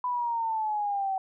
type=exponential sweep; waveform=sine; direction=down; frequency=1000 to 760 Hz; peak=-26 dBFS; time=0.04-1.18 s; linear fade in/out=2 ms; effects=none